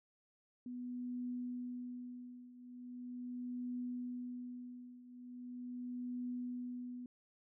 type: tone with tremolo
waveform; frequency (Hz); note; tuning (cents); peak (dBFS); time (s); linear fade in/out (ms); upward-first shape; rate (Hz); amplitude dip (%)
sine; 246.9; B3; 0; -38; 0.66-7.06; 2; triangle; 0.4; 85
effects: none